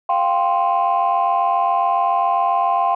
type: chord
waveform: sine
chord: F suspended second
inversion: none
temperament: just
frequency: 698.5 / 785.8 / 1047.7 Hz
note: F5 / G5 / C6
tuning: 0 / +4 / +2 cents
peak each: -18 dBFS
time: 0.09-2.95 s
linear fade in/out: 5 ms
effects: tanh soft clip ceiling -9 dBFS